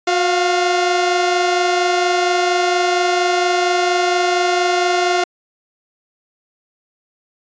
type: tone pair together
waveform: sawtooth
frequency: 361.4 / 698.5 Hz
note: F#4 / F5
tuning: -41 / 0 cents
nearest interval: major seventh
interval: 1141 cents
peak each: -13 dBFS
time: 0.07-5.24 s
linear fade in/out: 5 ms
effects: resampled to 16000 Hz